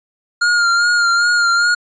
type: tone with vibrato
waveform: square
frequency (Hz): 1410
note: F6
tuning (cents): +16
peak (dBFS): -12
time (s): 0.41-1.75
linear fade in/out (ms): 10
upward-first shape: sine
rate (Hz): 2.5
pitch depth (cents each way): 33
effects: resampled to 16000 Hz